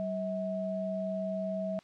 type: tone pair together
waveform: sine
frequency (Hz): 191.46 / 644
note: G3 / E5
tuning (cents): -41 / -41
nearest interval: octave + major sixth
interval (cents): 2100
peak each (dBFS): -35 / -33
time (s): 0-1.79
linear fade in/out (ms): 0
effects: white hiss -61 dBFS RMS until 1.83 s + low-pass 4000 Hz 12 dB/octave